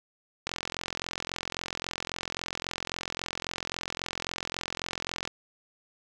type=click train; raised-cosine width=0.2 ms; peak=-14 dBFS; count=211; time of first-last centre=0.47-5.275 s; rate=43.7 Hz; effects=none